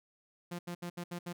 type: tone bursts at uneven times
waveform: sawtooth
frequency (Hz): 174.61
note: F3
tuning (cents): 0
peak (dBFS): -34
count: 6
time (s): 0.51-0.59 / 0.67-0.75 / 0.82-0.9 / 0.97-1.04 / 1.11-1.19 / 1.26-1.33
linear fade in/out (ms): 10
effects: none